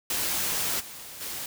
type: noise with level steps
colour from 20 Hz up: white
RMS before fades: -28 / -42 / -35 dBFS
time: 0.1-1.46 s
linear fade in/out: 2 ms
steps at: 0.79 / 1.2 s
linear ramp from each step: 20 ms
effects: none